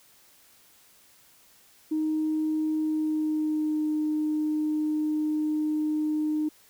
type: tone with pitch glide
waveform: sine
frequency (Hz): 311.1 to 305.9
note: D#4 to D#4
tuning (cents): 0 to -29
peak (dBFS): -23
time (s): 1.91-6.49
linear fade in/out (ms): 10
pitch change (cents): -29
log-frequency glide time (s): 2.79-3.89
effects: tanh soft clip ceiling -19 dBFS + white hiss -58 dBFS RMS until 6.69 s